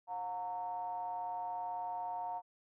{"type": "ring-modulated tone", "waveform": "triangle", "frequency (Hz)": 100, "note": "G2", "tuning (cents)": 35, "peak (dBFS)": -32, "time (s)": [0.07, 2.42], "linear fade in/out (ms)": 50, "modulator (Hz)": 819, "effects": []}